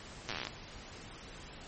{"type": "slowing click train", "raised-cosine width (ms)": 0.2, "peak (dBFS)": -19, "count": 15, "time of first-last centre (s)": [0.29, 0.47], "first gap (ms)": 8, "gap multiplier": 1.07, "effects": ["pink hiss -49 dBFS RMS until 1.67 s", "MP3 32 kbps"]}